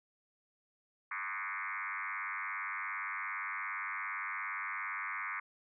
sine tone with frequency modulation, 1661.2 Hz, G#6, in tune, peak -36 dBFS, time 1.11-5.4 s, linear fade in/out 5 ms, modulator 97.4 Hz, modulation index 6.2, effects none

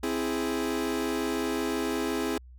40% pulse chord, C augmented, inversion none, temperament equal, 261.6 / 329.6 / 415.3 Hz, C4 / E4 / G#4, 0 / 0 / 0 cents, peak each -31 dBFS, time 0.03-2.38 s, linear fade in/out 5 ms, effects added 62 Hz sine -46 dBFS peak until 2.58 s

